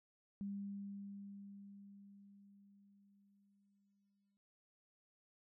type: tone with exponential decay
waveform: sine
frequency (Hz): 199.9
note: G3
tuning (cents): +34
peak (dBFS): -40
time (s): 0.41-4.37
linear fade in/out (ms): 0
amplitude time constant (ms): 860
effects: none